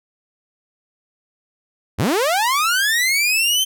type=linear sweep; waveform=sawtooth; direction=up; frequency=64.4 to 3136 Hz; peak=-12 dBFS; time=1.98-3.65 s; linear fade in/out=20 ms; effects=none